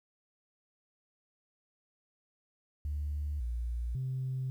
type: tone with pitch steps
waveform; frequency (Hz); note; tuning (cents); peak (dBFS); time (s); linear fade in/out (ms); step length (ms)
sine; 73.4 / 59 / 130.4; D2 / A#1 / C3; 0 / +22 / -5; -31; 2.85-4.5; 0; 550
effects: tanh soft clip ceiling -28 dBFS + 11-bit